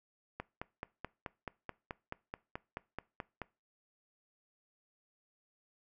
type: click train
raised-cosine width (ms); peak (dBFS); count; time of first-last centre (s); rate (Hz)
0.5; -24; 15; 0.4-3.417; 4.64
effects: noise-tail reverb RT60 0.3 s tail -22 dB re dry